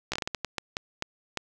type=slowing click train; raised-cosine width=0.2 ms; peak=-12 dBFS; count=12; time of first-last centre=0.12-1.373 s; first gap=15 ms; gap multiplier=1.37; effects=none